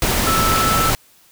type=tone in noise; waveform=sine; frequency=1318 Hz; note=E6; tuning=1 cent flat; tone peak=-17 dBFS; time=0.27-0.9 s; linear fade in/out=0 ms; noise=pink; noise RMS=-18 dBFS; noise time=0.02-0.95 s; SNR=-2 dB; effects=white hiss -52 dBFS RMS until 1.31 s